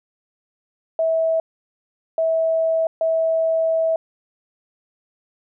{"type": "tone bursts at uneven times", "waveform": "sine", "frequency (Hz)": 650, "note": "E5", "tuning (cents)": -24, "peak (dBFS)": -16, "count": 3, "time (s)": [[0.99, 1.4], [2.18, 2.87], [3.01, 3.96]], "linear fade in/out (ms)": 2, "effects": []}